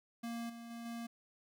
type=tone with level steps; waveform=square; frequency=233.1 Hz; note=A#3; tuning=in tune; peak=-40 / -48 / -45 / -42 dBFS; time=0.23-1.07 s; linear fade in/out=10 ms; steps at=0.49 / 0.7 / 0.85 s; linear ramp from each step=10 ms; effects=none